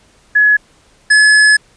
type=tone pair in turn; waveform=sine / square; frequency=1693 / 1706.7 Hz; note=G#6 / G#6; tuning=+33 / +47 cents; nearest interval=unison; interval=14 cents; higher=second; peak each=-6 dBFS; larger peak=neither; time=0.35-0.57 / 1.1-1.57 s; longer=second; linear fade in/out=10 ms; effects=pink hiss -50 dBFS RMS until 1.76 s + resampled to 22050 Hz